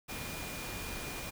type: tone in noise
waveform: sine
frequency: 2422 Hz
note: D#7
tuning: 47 cents flat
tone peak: -47 dBFS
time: 0.08-1.31 s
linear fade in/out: 20 ms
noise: pink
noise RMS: -41 dBFS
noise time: 0.08-1.31 s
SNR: -9 dB
effects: none